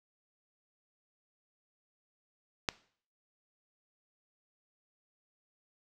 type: click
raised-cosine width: 0.2 ms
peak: -11 dBFS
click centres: 2.688 s
effects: noise-tail reverb RT60 0.5 s tail -19 dB re dry